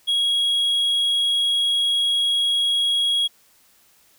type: tone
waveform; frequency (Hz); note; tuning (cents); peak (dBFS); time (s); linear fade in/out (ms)
triangle; 3310; G#7; -6; -16; 0.07-3.28; 20
effects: white hiss -57 dBFS RMS until 4.18 s